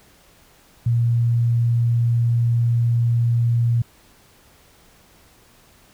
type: tone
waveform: sine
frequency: 117.9 Hz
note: A#2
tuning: 20 cents sharp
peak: -15 dBFS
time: 0.86-3.82 s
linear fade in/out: 5 ms
effects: pink hiss -53 dBFS RMS until 5.93 s